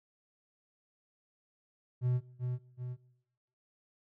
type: tone with echo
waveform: triangle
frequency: 124.6 Hz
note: B2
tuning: 16 cents sharp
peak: -25 dBFS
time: 2.01-2.21 s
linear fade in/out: 50 ms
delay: 380 ms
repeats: 2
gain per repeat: -5 dB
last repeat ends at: 2.97 s
effects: noise-tail reverb RT60 0.9 s tail -21 dB re dry